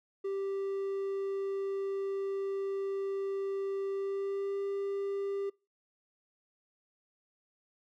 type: tone with pitch glide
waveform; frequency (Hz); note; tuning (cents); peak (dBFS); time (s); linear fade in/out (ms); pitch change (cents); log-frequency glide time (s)
triangle; 392 to 396.8; G4 to G4; 0 to +21; -30; 0.24-5.5; 10; +21; 3.92-4.6
effects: noise-tail reverb RT60 0.3 s tail -26 dB re dry